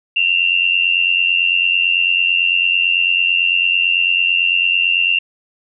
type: tone pair together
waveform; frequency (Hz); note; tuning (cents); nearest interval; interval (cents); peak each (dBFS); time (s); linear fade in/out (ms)
sine; 2705 / 2794; E7 / F7; +44 / 0; minor second; 56; -15; 0.16-5.19; 5
effects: none